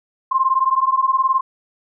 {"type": "beating tone pair", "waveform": "sine", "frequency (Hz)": [1047, 1066], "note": ["C6", "C6"], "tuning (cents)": [1, 32], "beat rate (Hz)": 19, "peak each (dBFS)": -17, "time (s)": [0.31, 1.41], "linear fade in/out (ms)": 10, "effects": []}